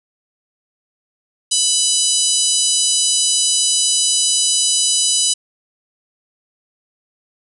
harmonic tone with a mistuned harmonic, 992 Hz, B5, 7 cents sharp, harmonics 3 / 4 / 5 / 6 / 7 / 8 / 9 / 10, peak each -22 / -22 / -22 / -22 / -22 / -22 / -22 / -22 dBFS, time 1.51-5.34 s, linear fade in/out 10 ms, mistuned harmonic 6, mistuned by +23 cents, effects none

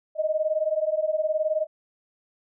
sine beating tone pair, 613 / 632 Hz, D#5 / D#5, -26 / +27 cents, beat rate 19 Hz, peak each -25 dBFS, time 0.15-1.67 s, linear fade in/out 50 ms, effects none

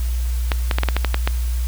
clicks, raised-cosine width 0.3 ms, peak -3 dBFS, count 9, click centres 0.518 / 0.712 / 0.785 / 0.834 / 0.887 / 0.966 / 1.047 / 1.144 / 1.275 s, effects added 60 Hz sine -18 dBFS peak until 1.67 s + white hiss -38 dBFS RMS until 1.67 s

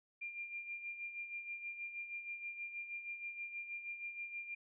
sine tone with tremolo, 2393 Hz, D7, 32 cents sharp, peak -40 dBFS, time 0.21-4.55 s, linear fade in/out 10 ms, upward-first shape sine, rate 6.3 Hz, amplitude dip 60%, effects none

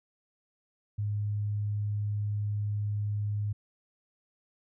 sine tone, 103.83 Hz, G#2, in tune, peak -28 dBFS, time 0.98-3.53 s, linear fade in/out 10 ms, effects none

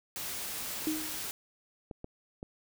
white noise, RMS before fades -38 dBFS, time 0.16-1.31 s, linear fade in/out 0 ms
sine tone with exponential decay, 311.1 Hz, D#4, in tune, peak -26 dBFS, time 0.87-1.28 s, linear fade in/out 1 ms, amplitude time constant 87 ms
clicks, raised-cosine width 2 ms, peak -27 dBFS, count 3, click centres 1.912 / 2.044 / 2.429 s
effects none

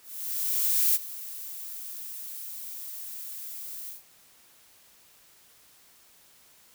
violet noise with ADSR envelope, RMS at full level -22 dBFS, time 0.02-4.03 s, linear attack 930 ms, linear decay 27 ms, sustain -17 dB, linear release 140 ms, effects white hiss -58 dBFS RMS until 6.74 s

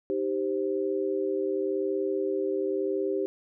sine chord, C minor, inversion first, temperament equal, 311.1 / 392 / 523.3 Hz, Eb4 / G4 / C5, 0 / 0 / 0 cents, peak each -33 / -27 / -33 dBFS, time 0.1-3.26 s, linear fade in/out 0 ms, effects none

